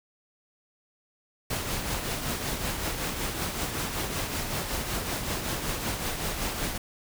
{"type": "noise with tremolo", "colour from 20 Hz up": "pink", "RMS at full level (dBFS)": -29, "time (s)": [1.5, 6.78], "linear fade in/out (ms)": 5, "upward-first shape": "triangle", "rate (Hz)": 5.3, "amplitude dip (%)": 50, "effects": []}